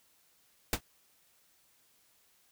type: noise with exponential decay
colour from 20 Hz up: pink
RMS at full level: -23 dBFS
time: 0.73-0.81 s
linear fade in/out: 2 ms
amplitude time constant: 16 ms
effects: white hiss -68 dBFS RMS until 2.51 s